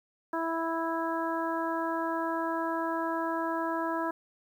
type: harmonic tone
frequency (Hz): 328.9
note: E4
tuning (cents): -4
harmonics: 1 / 2 / 3 / 4 / 5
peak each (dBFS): -33 / -35 / -33 / -38 / -39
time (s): 0.33-4.11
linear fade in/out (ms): 5
effects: 10-bit